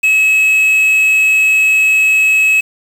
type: tone with quantisation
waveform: triangle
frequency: 2575 Hz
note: E7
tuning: 41 cents flat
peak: -6 dBFS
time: 0.03-2.61 s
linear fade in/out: 10 ms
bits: 5
effects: none